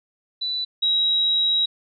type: tone pair in turn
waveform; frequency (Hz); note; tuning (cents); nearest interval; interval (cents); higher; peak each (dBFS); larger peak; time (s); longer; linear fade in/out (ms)
sine; 3973 / 3844; B7 / B7; +10 / -48; minor second; 58; first; -23 / -17; second; 0.41-0.65 / 0.82-1.66; second; 10
effects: none